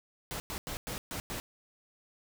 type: noise bursts at uneven times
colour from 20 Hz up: pink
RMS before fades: -38 dBFS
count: 6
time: 0.31-0.4 / 0.5-0.58 / 0.67-0.77 / 0.87-0.98 / 1.11-1.2 / 1.3-1.4 s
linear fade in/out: 0 ms
effects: none